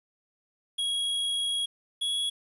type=tone pair in turn; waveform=square; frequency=3311 / 3348 Hz; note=G#7 / G#7; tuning=-6 / +13 cents; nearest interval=unison; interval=19 cents; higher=second; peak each=-27 dBFS; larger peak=neither; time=0.78-1.66 / 2.01-2.3 s; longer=first; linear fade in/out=10 ms; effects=resampled to 24000 Hz + 10-bit